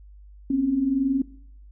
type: tone pair together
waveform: sine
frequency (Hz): 250.8 / 272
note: B3 / C#4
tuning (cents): +27 / -33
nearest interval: minor second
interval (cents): 140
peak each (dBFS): -28 / -20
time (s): 0.5-1.22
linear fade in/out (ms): 5
effects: noise-tail reverb RT60 0.6 s tail -19 dB re dry + added 50 Hz sine -44 dBFS peak until 1.71 s